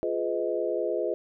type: chord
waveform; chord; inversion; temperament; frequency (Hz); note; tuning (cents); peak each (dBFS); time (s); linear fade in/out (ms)
sine; F half-diminished seventh; none; just; 349.2 / 419.1 / 502.9 / 628.6; F4 / Ab4 / Cb5 / Eb5; 0 / +16 / +31 / +18; -31; 0.03-1.14; 0
effects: none